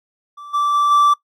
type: tone with level steps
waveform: triangle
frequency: 1166 Hz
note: D6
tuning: 13 cents flat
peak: -31 / -13 / -11 / -8 dBFS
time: 0.37-1.14 s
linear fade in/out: 10 ms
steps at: 0.53 / 0.73 / 0.9 s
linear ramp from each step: 20 ms
effects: noise-tail reverb RT60 0.1 s tail -20 dB re dry